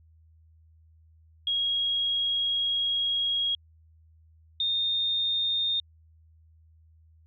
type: tone pair in turn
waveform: sine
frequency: 3290 / 3656 Hz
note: G#7 / A#7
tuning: -17 / -34 cents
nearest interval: major second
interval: 183 cents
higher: second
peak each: -24 dBFS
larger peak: neither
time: 1.47-3.55 / 4.6-5.8 s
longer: first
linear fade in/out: 2 ms
effects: added 80 Hz sine -55 dBFS peak until 7.26 s